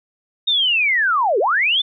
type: linear two-way sweep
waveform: sine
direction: down then up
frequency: 3729 to 364.7 to 3592 Hz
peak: -14 dBFS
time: 0.47-1.82 s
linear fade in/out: 10 ms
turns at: 1.39 s
effects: none